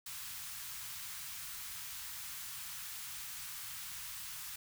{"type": "band-stop noise", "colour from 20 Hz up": "white", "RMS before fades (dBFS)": -45, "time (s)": [0.06, 4.56], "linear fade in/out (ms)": 5, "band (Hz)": [160, 1000], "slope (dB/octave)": 24, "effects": []}